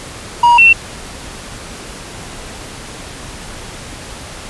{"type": "tone pair in turn", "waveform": ["triangle", "sine"], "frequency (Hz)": [954, 2705], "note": ["A#5", "E7"], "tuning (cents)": [40, 44], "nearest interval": "octave + tritone", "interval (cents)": 1804, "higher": "second", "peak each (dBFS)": -3, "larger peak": "neither", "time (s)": [[0.43, 0.58], [0.58, 0.73]], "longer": "neither", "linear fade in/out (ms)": 5, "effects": ["pink hiss -30 dBFS RMS until 4.49 s", "resampled to 24000 Hz"]}